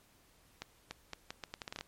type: accelerating click train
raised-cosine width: 0.2 ms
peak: -23 dBFS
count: 12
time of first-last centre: 0.62-1.81 s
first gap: 290 ms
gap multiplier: 0.77
effects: pink hiss -66 dBFS RMS until 1.87 s + MP3 64 kbps